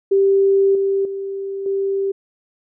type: tone with level steps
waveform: sine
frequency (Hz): 392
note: G4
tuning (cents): 0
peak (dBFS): -11 / -15 / -23 / -17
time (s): 0.11-2.12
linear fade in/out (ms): 10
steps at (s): 0.75 / 1.05 / 1.66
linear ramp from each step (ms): 2
effects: none